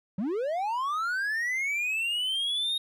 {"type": "linear sweep", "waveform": "triangle", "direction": "up", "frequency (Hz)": [172.4, 3746], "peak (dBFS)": -25, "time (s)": [0.18, 2.78], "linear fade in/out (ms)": 5, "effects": []}